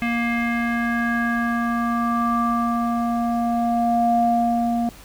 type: tone with low-pass filter sweep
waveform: square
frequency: 235 Hz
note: A#3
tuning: 14 cents sharp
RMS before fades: -21 dBFS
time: 0.02-4.89 s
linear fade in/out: 0 ms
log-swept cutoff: 2300 to 580 Hz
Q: 5.5
effects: added 49 Hz sine -45 dBFS peak until 5.04 s + pink hiss -45 dBFS RMS until 5.04 s